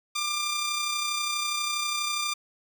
10% pulse tone with amplitude modulation, 1193 Hz, D6, 27 cents sharp, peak -17 dBFS, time 0.15-2.34 s, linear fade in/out 10 ms, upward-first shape sine, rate 32.3 Hz, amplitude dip 35%, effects none

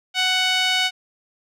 sawtooth tone with band-pass filter, 743 Hz, F#5, 7 cents sharp, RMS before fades -20 dBFS, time 0.14-0.91 s, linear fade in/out 50 ms, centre 3200 Hz, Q 1.8, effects none

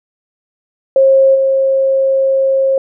sine tone with level steps, 537 Hz, C5, 45 cents sharp, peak -5 / -9 dBFS, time 0.96-2.78 s, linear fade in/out 2 ms, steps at 1.34 s, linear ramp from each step 20 ms, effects none

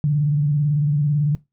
sine tone with vibrato, 146.83 Hz, D3, in tune, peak -15 dBFS, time 0.04-1.35 s, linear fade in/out 0 ms, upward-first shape square, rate 18 Hz, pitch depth 54 cents each way, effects noise-tail reverb RT60 0.2 s tail -19 dB re dry

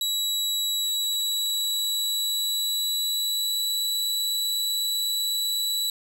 sawtooth tone with pitch glide, 3900 to 3934 Hz, B7 to B7, -23 to -7 cents, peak -21 dBFS, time 0.01-5.9 s, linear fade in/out 2 ms, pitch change +16 cents, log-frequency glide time 0.79-3.6 s, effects none

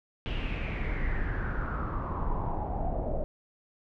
brown noise with low-pass filter sweep, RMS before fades -31 dBFS, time 0.26-3.24 s, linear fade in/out 0 ms, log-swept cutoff 3000 to 600 Hz, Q 6, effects none

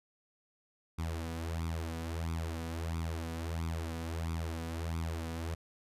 sawtooth tone with flanger, 82.2 Hz, E2, 4 cents flat, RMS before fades -37 dBFS, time 0.98-5.55 s, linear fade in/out 10 ms, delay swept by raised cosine 0.83 to 4.13 ms, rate 1.5 Hz, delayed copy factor +0.75, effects resampled to 32000 Hz

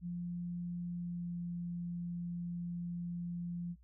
sine tone with pitch glide, 174.61 to 173.5 Hz, F3 to F3, 0 to -11 cents, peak -37 dBFS, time 0.01-3.76 s, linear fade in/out 50 ms, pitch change -11 cents, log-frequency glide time 0.89-1.37 s, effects noise-tail reverb RT60 0.1 s tail -25 dB re dry + added 60 Hz sine -59 dBFS peak until 3.83 s

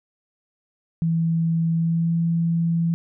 sine tone with pitch glide, 164.81 to 167.21 Hz, E3 to E3, 0 to +25 cents, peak -18 dBFS, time 1.02-2.94 s, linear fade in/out 0 ms, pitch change +25 cents, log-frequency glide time 1.74-2.14 s, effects none

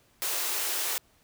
white high-pass noise, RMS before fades -30 dBFS, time 0.22-0.98 s, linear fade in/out 0 ms, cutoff 320 Hz, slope 96 dB/octave, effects pink hiss -64 dBFS RMS until 1.23 s

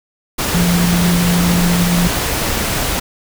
sine tone in noise, 174.61 Hz, F3, in tune, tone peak -12 dBFS, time 0.54-2.08 s, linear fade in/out 10 ms, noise pink, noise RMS -18 dBFS, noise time 0.38-3 s, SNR +3 dB, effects none

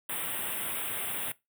white band-stop noise, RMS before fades -34 dBFS, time 0.09-1.32 s, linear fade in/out 5 ms, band 3600 to 8300 Hz, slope 96 dB/octave, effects noise-tail reverb RT60 0.2 s tail -20 dB re dry + high-pass 100 Hz 12 dB/octave

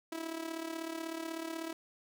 sawtooth tone with amplitude modulation, 326.6 Hz, E4, 16 cents flat, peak -31 dBFS, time 0.12-1.73 s, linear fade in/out 5 ms, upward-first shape sine, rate 36.2 Hz, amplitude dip 70%, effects none

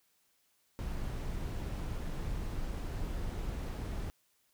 brown noise, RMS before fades -37 dBFS, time 0.79-4.1 s, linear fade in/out 0 ms, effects white hiss -73 dBFS RMS until 4.53 s

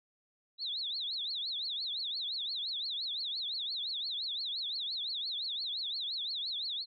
sine tone with vibrato, 3833 Hz, A#7, 47 cents sharp, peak -34 dBFS, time 0.58-6.86 s, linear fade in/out 50 ms, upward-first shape triangle, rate 5.8 Hz, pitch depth 270 cents each way, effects none

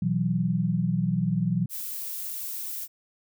sine chord, B suspended fourth, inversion none, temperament just, 123.47 / 164.63 / 185.21 Hz, B2 / E3 / F#3, 0 / -2 / +2 cents, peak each -29 / -26 / -26 dBFS, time 0.02-1.66 s, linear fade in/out 5 ms
violet noise, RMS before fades -34 dBFS, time 1.69-2.88 s, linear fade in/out 50 ms
effects none

